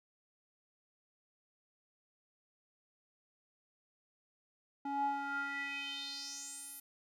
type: tone with band-pass filter sweep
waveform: square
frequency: 279.9 Hz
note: C#4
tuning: 17 cents sharp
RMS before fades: -40 dBFS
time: 4.85-6.8 s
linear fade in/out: 5 ms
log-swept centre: 630 to 12000 Hz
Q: 5
effects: none